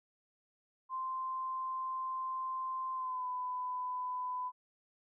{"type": "tone with pitch glide", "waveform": "sine", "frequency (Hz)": [1042, 1001.9], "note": ["C6", "B5"], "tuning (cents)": [-7, 25], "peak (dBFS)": -35, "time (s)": [0.89, 4.52], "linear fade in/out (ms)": 50, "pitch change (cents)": -68, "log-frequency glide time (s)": [2.94, 3.27], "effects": []}